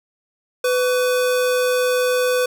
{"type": "tone pair together", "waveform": "square", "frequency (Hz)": [500.4, 1135], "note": ["B4", "C#6"], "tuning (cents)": [23, 41], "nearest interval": "octave + major second", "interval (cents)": 1418, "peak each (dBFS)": [-17, -29], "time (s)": [0.64, 2.46], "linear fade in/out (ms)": 5, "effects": []}